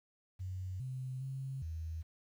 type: tone with pitch steps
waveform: sine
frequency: 92.8 / 129.3 / 133.8 / 80.6 Hz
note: F#2 / C3 / C3 / E2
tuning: +6 / -20 / +39 / -38 cents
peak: -38 dBFS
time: 0.39-2.03 s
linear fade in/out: 20 ms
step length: 410 ms
effects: 11-bit